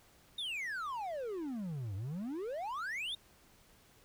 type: exponential two-way sweep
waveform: triangle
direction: down then up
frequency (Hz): 3749 to 92.5 to 3749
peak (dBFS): -35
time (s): 0.38-3.15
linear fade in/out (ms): 5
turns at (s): 1.95
effects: pink hiss -64 dBFS RMS until 4.04 s